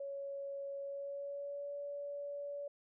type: tone with pitch glide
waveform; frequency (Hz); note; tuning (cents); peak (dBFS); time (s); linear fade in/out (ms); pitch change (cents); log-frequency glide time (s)
sine; 557 to 571.7; C#5 to D5; +8 to -47; -40; 0-2.68; 5; +45; 0.8-1.74
effects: none